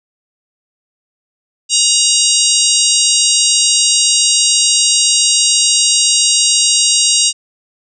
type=harmonic tone; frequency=947 Hz; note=A#5; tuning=27 cents sharp; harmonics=3 / 4 / 5 / 6 / 7 / 8 / 9; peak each=-17 / -17 / -17 / -17 / -17 / -17 / -17 dBFS; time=1.69-7.33 s; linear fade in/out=50 ms; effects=none